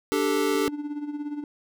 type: chord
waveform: square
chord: D suspended fourth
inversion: none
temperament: equal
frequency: 293.7 / 392 / 440 Hz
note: D4 / G4 / A4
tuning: 0 / 0 / 0 cents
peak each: -27 dBFS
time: 0.12-0.68 s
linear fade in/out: 0 ms
type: tone with tremolo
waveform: triangle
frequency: 293.7 Hz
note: D4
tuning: in tune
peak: -25 dBFS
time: 0.55-1.44 s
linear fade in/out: 2 ms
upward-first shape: sine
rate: 17 Hz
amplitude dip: 65%
effects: none